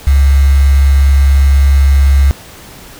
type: tone with quantisation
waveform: sine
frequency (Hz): 68.9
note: C#2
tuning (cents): -10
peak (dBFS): -4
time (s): 0.07-2.31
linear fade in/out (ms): 0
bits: 4
effects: pink hiss -34 dBFS RMS until 2.99 s